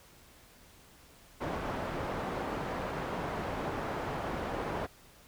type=low-pass noise; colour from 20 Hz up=white; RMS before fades=-36 dBFS; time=1.4-4.87 s; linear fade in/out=20 ms; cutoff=920 Hz; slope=12 dB/octave; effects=pink hiss -58 dBFS RMS until 5.27 s